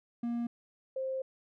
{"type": "tone pair in turn", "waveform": ["triangle", "sine"], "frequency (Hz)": [236.4, 527], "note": ["A#3", "C5"], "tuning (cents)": [24, 12], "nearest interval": "octave + major second", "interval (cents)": 1388, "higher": "second", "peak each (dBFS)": [-29, -32], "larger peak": "first", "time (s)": [[0.23, 0.47], [0.96, 1.22]], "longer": "second", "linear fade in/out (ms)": 5, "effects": []}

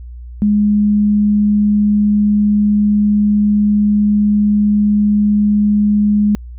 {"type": "tone", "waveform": "sine", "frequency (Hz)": 207.7, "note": "G#3", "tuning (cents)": 0, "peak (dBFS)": -9, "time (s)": [0.42, 6.35], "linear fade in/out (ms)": 0, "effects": ["added 60 Hz sine -28 dBFS peak until 6.58 s"]}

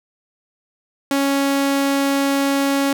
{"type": "tone", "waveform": "sawtooth", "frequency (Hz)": 277.2, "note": "C#4", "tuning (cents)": 0, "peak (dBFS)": -12, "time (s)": [1.11, 2.93], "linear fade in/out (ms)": 2, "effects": []}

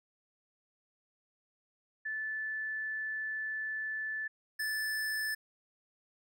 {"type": "tone pair in turn", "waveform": ["sine", "square"], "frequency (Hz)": [1747, 1747], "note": ["A6", "A6"], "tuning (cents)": [-13, -13], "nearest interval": "unison", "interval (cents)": 0, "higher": "neither", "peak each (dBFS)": [-34, -33], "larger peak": "second", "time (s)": [[2.05, 4.28], [4.59, 5.35]], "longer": "first", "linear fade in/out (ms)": 10, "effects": []}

